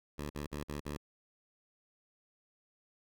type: tone bursts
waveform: 10% pulse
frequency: 73.42 Hz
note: D2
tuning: in tune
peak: -30 dBFS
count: 5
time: 0.18-0.972 s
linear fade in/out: 10 ms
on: 120 ms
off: 48 ms
effects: none